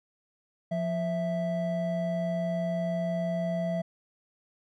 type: tone pair together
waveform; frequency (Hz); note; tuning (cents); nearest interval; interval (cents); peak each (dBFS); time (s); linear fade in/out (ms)
triangle; 174.63 / 659.3; F3 / E5; 0 / 0; octave + major seventh; 2300; -28; 0.71-3.82; 10
effects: none